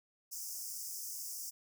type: high-pass noise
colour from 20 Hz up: pink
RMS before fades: -43 dBFS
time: 0.31-1.51 s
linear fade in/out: 20 ms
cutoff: 5100 Hz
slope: 96 dB/octave
effects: none